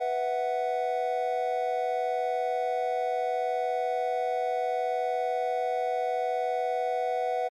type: chord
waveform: triangle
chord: B suspended fourth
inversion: none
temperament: equal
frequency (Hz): 493.9 / 659.3 / 740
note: B4 / E5 / F#5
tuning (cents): 0 / 0 / 0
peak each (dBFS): -29 / -31 / -27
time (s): 0-7.49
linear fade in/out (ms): 20
effects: Opus 48 kbps